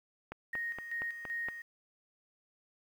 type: click train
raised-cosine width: 0.5 ms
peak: -26 dBFS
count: 6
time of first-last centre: 0.32-1.486 s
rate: 4.29 Hz
type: tone with tremolo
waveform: sine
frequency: 1864.7 Hz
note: A#6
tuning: in tune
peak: -34 dBFS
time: 0.53-1.62 s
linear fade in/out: 5 ms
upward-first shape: square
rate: 2.6 Hz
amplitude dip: 60%
effects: 10-bit